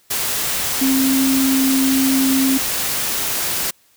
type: tone in noise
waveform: sine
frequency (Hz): 266.4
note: C4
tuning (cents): +31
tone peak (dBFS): -14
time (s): 0.81-2.58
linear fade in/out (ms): 10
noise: white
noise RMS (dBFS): -21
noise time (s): 0.1-3.71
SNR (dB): +4
effects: white hiss -56 dBFS RMS until 3.96 s